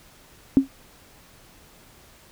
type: tone with exponential decay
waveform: sine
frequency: 270 Hz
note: C#4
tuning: 45 cents flat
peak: -7 dBFS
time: 0.57-0.68 s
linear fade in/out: 0 ms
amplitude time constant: 23 ms
effects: pink hiss -52 dBFS RMS until 2.31 s